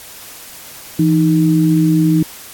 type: tone pair together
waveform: sine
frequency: 165.48 / 311.3 Hz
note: E3 / D#4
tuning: +7 / +1 cents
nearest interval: major seventh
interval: 1094 cents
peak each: -12 dBFS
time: 0.99-2.23 s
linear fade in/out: 5 ms
effects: white hiss -35 dBFS RMS until 2.53 s + AAC 64 kbps